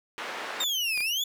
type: band-pass noise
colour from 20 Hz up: white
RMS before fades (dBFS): -36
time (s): 0.18-0.64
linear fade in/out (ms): 0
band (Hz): 430 to 2000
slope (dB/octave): 12
type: exponential two-way sweep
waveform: 35% pulse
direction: down then up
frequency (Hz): 3729 to 2375 to 3522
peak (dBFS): -24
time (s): 0.6-1.24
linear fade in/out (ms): 5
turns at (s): 1
type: clicks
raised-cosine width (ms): 0.2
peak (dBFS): -22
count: 2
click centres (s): 0.976 / 1.006
effects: none